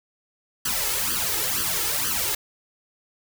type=noise with flanger; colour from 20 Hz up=white; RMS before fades=-25 dBFS; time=0.65-2.35 s; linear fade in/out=5 ms; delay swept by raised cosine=0.65 to 2.35 ms; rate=2.1 Hz; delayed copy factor=+0.95; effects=none